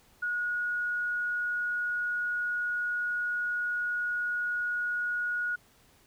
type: tone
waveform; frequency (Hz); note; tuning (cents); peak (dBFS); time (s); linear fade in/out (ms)
sine; 1450; F#6; -35; -28; 0.22-5.56; 10
effects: pink hiss -62 dBFS RMS until 6.06 s